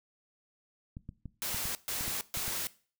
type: clicks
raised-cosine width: 5 ms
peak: -29 dBFS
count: 9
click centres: 0.969 / 1.091 / 1.257 / 1.545 / 1.655 / 2.009 / 2.08 / 2.373 / 2.48 s
type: noise bursts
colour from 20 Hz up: white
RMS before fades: -35 dBFS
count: 3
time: 1.42-2.67 s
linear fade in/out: 0 ms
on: 330 ms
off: 130 ms
effects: noise-tail reverb RT60 0.4 s tail -19 dB re dry